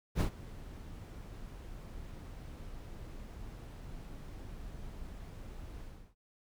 brown noise with ADSR envelope, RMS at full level -26 dBFS, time 0.15-6.15 s, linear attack 56 ms, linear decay 93 ms, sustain -20 dB, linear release 320 ms, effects none

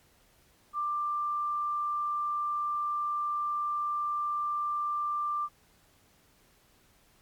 sine tone, 1184 Hz, D6, 14 cents sharp, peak -28 dBFS, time 0.73-5.49 s, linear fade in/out 50 ms, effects pink hiss -64 dBFS RMS until 7.21 s + MP3 96 kbps

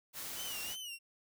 white noise, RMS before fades -43 dBFS, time 0.13-0.77 s, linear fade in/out 50 ms
sawtooth tone with vibrato, 2900 Hz, F#7, 35 cents flat, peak -39 dBFS, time 0.35-0.99 s, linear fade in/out 50 ms, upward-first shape sine, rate 2.9 Hz, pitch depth 100 cents each way
effects none

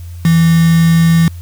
sine tone with quantisation, 165.5 Hz, E3, 7 cents sharp, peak -6 dBFS, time 0.25-1.28 s, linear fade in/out 2 ms, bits 3, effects added 86 Hz sine -25 dBFS peak until 1.41 s + white hiss -45 dBFS RMS until 1.41 s

